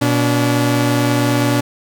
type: tone pair together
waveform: sawtooth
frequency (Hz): 120.84 / 287.4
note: B2 / D4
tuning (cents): -37 / -37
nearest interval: octave + minor third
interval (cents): 1500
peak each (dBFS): -12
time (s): 0.01-1.61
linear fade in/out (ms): 10
effects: none